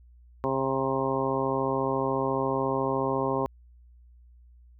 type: harmonic tone with a mistuned harmonic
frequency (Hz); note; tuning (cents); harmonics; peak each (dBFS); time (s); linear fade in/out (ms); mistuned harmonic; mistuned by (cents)
134.1; C3; +43; 1 / 2 / 3 / 4 / 5 / 6 / 7 / 8; -35 / -32 / -30 / -31 / -36 / -36 / -33 / -33; 0.44-3.46; 0; 8; -24
effects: added 60 Hz sine -51 dBFS peak until 4.79 s